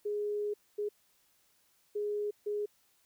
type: tone bursts at uneven times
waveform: sine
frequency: 415.3 Hz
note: G#4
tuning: in tune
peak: -31 dBFS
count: 4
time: 0.05-0.54 / 0.78-0.89 / 1.95-2.31 / 2.46-2.66 s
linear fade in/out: 10 ms
effects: white hiss -70 dBFS RMS until 3.05 s